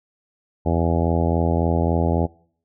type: harmonic tone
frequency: 83.6 Hz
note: E2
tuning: 25 cents sharp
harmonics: 1 / 2 / 3 / 4 / 5 / 6 / 7 / 8 / 9 / 10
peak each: -21 / -24 / -26 / -27 / -28 / -29 / -29 / -30 / -31 / -31 dBFS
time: 0.65-2.27 s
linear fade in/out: 20 ms
effects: noise-tail reverb RT60 0.6 s tail -25 dB re dry